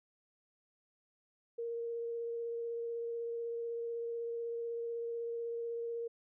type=tone with vibrato; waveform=sine; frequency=466.2 Hz; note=A#4; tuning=in tune; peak=-36 dBFS; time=1.58-6.08 s; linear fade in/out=10 ms; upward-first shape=sine; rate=16 Hz; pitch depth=10 cents each way; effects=none